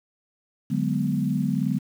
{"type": "chord", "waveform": "sine", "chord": "G# half-diminished seventh", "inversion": "second", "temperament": "equal", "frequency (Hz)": [146.83, 185, 207.7, 246.9], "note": ["D3", "F#3", "G#3", "B3"], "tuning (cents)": [0, 0, 0, 0], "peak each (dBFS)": -27, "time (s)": [0.7, 1.79], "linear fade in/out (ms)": 10, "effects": ["8-bit"]}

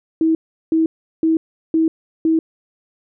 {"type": "tone bursts", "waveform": "sine", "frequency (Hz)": 322.4, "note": "E4", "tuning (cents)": -38, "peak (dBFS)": -12, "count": 5, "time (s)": [0.21, 2.39], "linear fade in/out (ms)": 2, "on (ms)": 140, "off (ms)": 370, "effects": []}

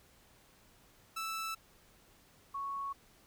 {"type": "tone pair in turn", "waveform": ["sawtooth", "sine"], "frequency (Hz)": [1318.5, 1108.7], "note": ["E6", "C#6"], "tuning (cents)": [0, 0], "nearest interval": "minor third", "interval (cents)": 300, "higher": "first", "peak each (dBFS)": [-33, -36], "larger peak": "first", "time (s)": [[1.16, 1.55], [2.54, 2.93]], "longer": "neither", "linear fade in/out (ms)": 10, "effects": ["pink hiss -64 dBFS RMS until 3.26 s"]}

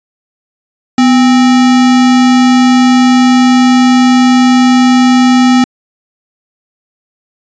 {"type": "tone with sample-and-hold", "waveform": "sine", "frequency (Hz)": 250, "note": "B3", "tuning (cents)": 21, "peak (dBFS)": -3, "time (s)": [0.98, 5.64], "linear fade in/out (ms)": 2, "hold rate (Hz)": 1050, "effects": ["resampled to 16000 Hz"]}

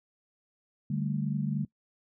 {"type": "chord", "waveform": "sine", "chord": "D suspended fourth", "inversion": "none", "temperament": "equal", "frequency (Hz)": [146.83, 196, 220], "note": ["D3", "G3", "A3"], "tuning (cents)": [0, 0, 0], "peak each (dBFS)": [-30, -33, -34], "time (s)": [0.9, 1.65], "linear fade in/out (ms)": 5, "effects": ["noise-tail reverb RT60 0.1 s tail -22 dB re dry"]}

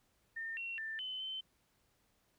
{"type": "tone with pitch steps", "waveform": "sine", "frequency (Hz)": [1813, 2730, 1780, 3040, 3075], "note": ["A#6", "F7", "A6", "F#7", "G7"], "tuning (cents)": [-49, -40, 20, 46, -34], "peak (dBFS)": -39, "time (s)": [0.36, 1.41], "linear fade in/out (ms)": 10, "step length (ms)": 210, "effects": ["pink hiss -75 dBFS RMS until 2.38 s"]}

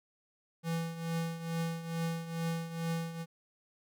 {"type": "tone with tremolo", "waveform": "square", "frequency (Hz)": 165.7, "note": "E3", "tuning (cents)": 9, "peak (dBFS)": -31, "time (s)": [0.63, 3.26], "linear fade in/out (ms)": 50, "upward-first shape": "triangle", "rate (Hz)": 2.3, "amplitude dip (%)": 75, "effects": []}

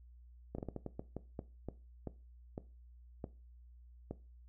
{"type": "slowing click train", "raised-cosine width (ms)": 2, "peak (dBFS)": -27, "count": 14, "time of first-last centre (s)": [0.55, 4.11], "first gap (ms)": 34, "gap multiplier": 1.31, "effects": ["noise-tail reverb RT60 0.3 s tail -17 dB re dry", "added 60 Hz sine -55 dBFS peak until 4.48 s"]}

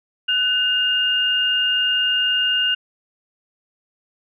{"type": "tone pair together", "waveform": "sine", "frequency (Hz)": [1497, 2826], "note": ["F#6", "F7"], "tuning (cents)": [20, 20], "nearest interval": "major seventh", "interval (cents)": 1100, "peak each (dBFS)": [-23, -17], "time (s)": [0.28, 2.75], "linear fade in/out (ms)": 10, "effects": []}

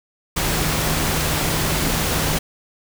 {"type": "tone in noise", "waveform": "sine", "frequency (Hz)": 155.6, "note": "D#3", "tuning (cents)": 0, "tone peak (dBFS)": -27, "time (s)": [0.36, 2.39], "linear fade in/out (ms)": 10, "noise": "pink", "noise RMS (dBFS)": -21, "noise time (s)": [0.36, 2.39], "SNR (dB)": -9, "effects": []}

